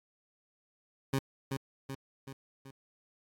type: tone with echo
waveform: 20% pulse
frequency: 135.3 Hz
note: C#3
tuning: 42 cents flat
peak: -23 dBFS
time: 1.13-1.19 s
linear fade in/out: 5 ms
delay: 380 ms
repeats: 4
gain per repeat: -5 dB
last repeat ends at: 2.71 s
effects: AAC 64 kbps